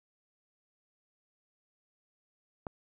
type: click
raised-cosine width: 1 ms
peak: -23 dBFS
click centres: 2.668 s
effects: none